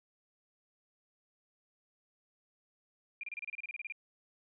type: tone bursts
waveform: sine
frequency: 2400 Hz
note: D7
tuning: 37 cents sharp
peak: -38 dBFS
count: 14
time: 3.21-3.923 s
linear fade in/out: 2 ms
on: 24 ms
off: 29 ms
effects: none